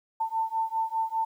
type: beating tone pair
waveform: sine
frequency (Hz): 892 / 897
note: A5 / A5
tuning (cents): +23 / +33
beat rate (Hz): 5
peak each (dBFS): -29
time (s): 0.2-1.25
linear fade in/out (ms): 10
effects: 10-bit